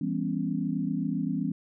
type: chord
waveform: sine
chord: C# half-diminished seventh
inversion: first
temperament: just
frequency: 166.31 / 199.57 / 249.5 / 277.2 Hz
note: E3 / G3 / B3 / C#4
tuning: +16 / +31 / +18 / 0 cents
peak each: -32 dBFS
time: 0.01-1.52 s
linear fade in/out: 5 ms
effects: none